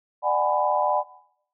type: chord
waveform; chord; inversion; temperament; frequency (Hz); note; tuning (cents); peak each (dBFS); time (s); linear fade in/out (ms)
sine; G# half-diminished seventh; second; just; 598 / 747.5 / 830.6 / 996.7; D5 / F#5 / G#5 / B5; +31 / +17 / 0 / +16; -25; 0.22-1.04; 50
effects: noise-tail reverb RT60 0.7 s tail -19 dB re dry